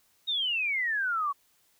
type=exponential sweep; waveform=sine; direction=down; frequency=3774 to 1101 Hz; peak=-26 dBFS; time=0.27-1.33 s; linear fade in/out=20 ms; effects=white hiss -67 dBFS RMS until 1.79 s